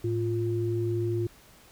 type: tone pair together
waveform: sine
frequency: 109.64 / 349.2 Hz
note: A2 / F4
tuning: -6 / 0 cents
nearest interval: octave + minor sixth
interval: 2006 cents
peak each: -28 dBFS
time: 0.04-1.27 s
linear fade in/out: 5 ms
effects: pink hiss -55 dBFS RMS until 1.71 s